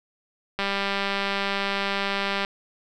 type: click train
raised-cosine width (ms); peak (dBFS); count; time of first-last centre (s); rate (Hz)
0.3; -10; 369; 0.59-2.449; 198
effects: none